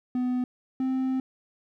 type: tone pair in turn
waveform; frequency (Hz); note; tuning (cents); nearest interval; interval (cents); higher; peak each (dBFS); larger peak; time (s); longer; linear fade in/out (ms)
triangle; 250.3 / 261.1; B3 / C4; +23 / -3; minor second; 74; second; -22; neither; 0.15-0.44 / 0.8-1.2; second; 2
effects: none